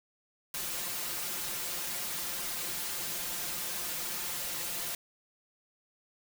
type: noise with comb filter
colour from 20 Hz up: white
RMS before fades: -36 dBFS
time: 0.54-4.95 s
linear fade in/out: 2 ms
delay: 5.7 ms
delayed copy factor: +0.9
effects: none